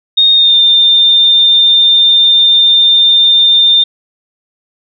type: tone with pitch glide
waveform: sine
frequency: 3700 to 3607 Hz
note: A#7 to A7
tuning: -14 to +42 cents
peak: -4 dBFS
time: 0.17-3.84 s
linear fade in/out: 10 ms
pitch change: -44 cents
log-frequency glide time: 0.34-0.56 s
effects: none